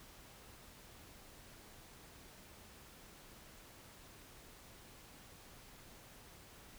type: silence
effects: pink hiss -58 dBFS RMS until 6.78 s